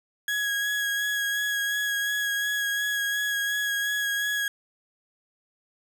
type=tone with vibrato; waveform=35% pulse; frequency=1661.2 Hz; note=G#6; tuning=in tune; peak=-23 dBFS; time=0.28-4.48 s; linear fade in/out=2 ms; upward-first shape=sine; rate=2.8 Hz; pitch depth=18 cents each way; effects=none